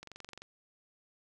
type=click train; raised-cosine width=0.2 ms; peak=-29 dBFS; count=10; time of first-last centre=0.03-0.42 s; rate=23.1 Hz; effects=none